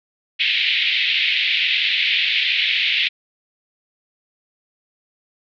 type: band-pass noise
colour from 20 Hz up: pink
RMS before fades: -19 dBFS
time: 0.39-3.09 s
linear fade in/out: 20 ms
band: 2100 to 3800 Hz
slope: 48 dB/octave
effects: none